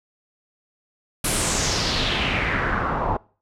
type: noise with low-pass filter sweep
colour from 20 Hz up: pink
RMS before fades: -23 dBFS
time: 1.24-3.17 s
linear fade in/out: 5 ms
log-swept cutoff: 11000 to 830 Hz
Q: 3.2
effects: noise-tail reverb RT60 0.4 s tail -23 dB re dry